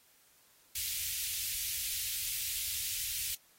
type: band-stop noise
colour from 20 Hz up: white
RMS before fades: -36 dBFS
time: 0.75-3.35 s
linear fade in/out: 5 ms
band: 100 to 2300 Hz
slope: 24 dB/octave
effects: white hiss -65 dBFS RMS until 3.58 s + AAC 48 kbps